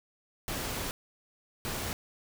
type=noise bursts at uneven times; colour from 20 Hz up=pink; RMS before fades=-35 dBFS; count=2; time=0.48-0.91 / 1.65-1.93 s; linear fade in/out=0 ms; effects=none